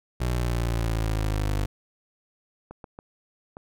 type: linear sweep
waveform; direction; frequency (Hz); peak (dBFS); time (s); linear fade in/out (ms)
25% pulse; down; 61.74 to 49.82; -20; 0.2-1.66; 10
type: clicks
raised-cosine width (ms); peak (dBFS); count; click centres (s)
1; -26; 4; 2.71 / 2.842 / 2.989 / 3.569
effects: none